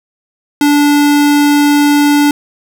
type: tone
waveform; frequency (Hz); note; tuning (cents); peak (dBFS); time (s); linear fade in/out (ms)
square; 290.8; D4; -17; -7; 0.61-2.31; 2
effects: none